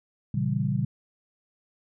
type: chord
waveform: sine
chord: A# diminished seventh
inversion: none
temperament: equal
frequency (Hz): 116.54 / 138.59 / 164.81 / 196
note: A#2 / C#3 / E3 / G3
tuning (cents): 0 / 0 / 0 / 0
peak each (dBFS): -29 / -27 / -32 / -29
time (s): 0.34-0.85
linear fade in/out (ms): 5
effects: none